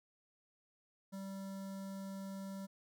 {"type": "tone with notch filter", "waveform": "square", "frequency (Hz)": 194.3, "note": "G3", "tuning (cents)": -15, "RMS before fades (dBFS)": -45, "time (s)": [1.12, 2.67], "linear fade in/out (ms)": 20, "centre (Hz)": 2500, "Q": 0.96, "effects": []}